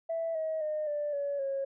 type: tone with pitch steps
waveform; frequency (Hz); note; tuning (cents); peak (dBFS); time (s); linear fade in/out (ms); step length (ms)
sine; 659.3 / 635 / 611.6 / 589.1 / 567.4 / 546.5; E5 / D#5 / D#5 / D5 / C#5 / C#5; 0 / +35 / -30 / +5 / +40 / -25; -29; 0.09-1.65; 10; 260
effects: tanh soft clip ceiling -25 dBFS